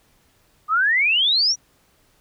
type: exponential sweep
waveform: sine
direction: up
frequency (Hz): 1200 to 5930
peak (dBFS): -15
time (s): 0.68-1.56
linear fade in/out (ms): 50
effects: pink hiss -60 dBFS RMS until 2.2 s